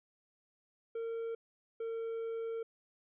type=tone pair in turn; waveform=triangle; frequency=457.5 / 455 Hz; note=A#4 / A#4; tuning=-32 / -42 cents; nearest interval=unison; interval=10 cents; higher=first; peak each=-34 / -34 dBFS; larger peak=neither; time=0.95-1.35 / 1.8-2.63 s; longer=second; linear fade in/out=5 ms; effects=resampled to 8000 Hz